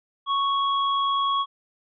sine tone pair together, 1108.7 / 3322 Hz, C#6 / G#7, 0 / 0 cents, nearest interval octave + perfect fifth, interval 1900 cents, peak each -21 / -29 dBFS, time 0.26-1.46 s, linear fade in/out 50 ms, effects none

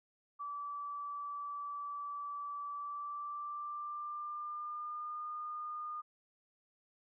sine tone with pitch glide, 1156 to 1218.4 Hz, D6 to D#6, -28 to -37 cents, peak -39 dBFS, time 0.39-6.02 s, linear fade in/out 20 ms, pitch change +91 cents, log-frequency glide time 2.72-5.27 s, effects none

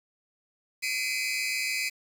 sawtooth tone cluster, 2043 / 2284 / 2391 / 2531 Hz, C7 / D7 / D7 / D#7, -42 / -49 / +30 / +29 cents, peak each -30 dBFS, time 0.82-1.9 s, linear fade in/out 20 ms, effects low-pass 12000 Hz 12 dB/octave + 8-bit

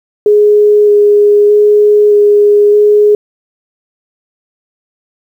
sine tone with vibrato, 415.3 Hz, G#4, in tune, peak -3 dBFS, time 0.26-3.15 s, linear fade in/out 2 ms, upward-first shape square, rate 0.81 Hz, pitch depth 9 cents each way, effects 7-bit

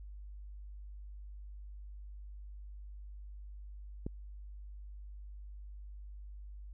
click, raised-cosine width 3 ms, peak -25 dBFS, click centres 4.065 s, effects added 50 Hz sine -45 dBFS peak until 6.73 s

